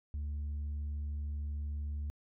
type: tone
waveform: sine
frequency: 73.42 Hz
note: D2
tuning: in tune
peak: -32 dBFS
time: 0.14-2.1 s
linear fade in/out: 0 ms
effects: tanh soft clip ceiling -34 dBFS